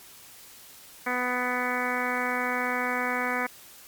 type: harmonic tone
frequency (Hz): 248.6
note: B3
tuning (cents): +12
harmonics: 1 / 2 / 3 / 4 / 5 / 6 / 7 / 8 / 9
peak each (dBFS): -34 / -34 / -34 / -34 / -34 / -34 / -34 / -34 / -34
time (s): 1.06-3.47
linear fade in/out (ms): 10
effects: white hiss -49 dBFS RMS until 3.87 s + MP3 96 kbps